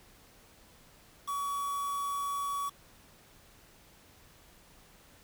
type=tone with quantisation; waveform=triangle; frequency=1133 Hz; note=C#6; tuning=37 cents sharp; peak=-30 dBFS; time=1.27-2.7 s; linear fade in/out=20 ms; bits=7; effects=pink hiss -59 dBFS RMS until 5.23 s